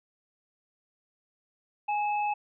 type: tone pair together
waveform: sine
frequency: 830.6 / 2602 Hz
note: G#5 / E7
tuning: 0 / -23 cents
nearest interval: octave + minor sixth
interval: 1977 cents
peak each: -26 / -36 dBFS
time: 1.88-2.34 s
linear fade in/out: 10 ms
effects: none